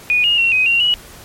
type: tone with pitch steps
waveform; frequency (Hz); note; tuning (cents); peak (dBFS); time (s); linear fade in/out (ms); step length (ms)
sine; 2464 / 2854 / 2732 / 2515 / 2759 / 2922; D#7 / F7 / F7 / D#7 / F7 / F#7; -17 / +37 / -39 / +18 / -22 / -22; -11; 0.1-0.94; 0; 140
effects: pink hiss -39 dBFS RMS until 1.24 s + MP3 64 kbps